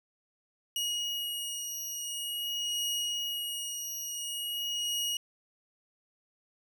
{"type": "beating tone pair", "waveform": "sawtooth", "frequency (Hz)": [2886, 2886.47], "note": ["F#7", "F#7"], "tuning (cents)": [-44, -44], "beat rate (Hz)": 0.47, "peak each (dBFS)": [-31, -34], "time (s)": [0.76, 5.17], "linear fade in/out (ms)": 2, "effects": []}